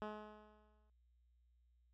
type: tone with exponential decay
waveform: 10% pulse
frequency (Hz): 212.3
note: G#3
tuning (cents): +38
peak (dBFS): -33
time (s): 0.02-0.9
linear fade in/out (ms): 0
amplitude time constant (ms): 190
effects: added 60 Hz sine -70 dBFS peak until 1.93 s + low-pass 2000 Hz 12 dB/octave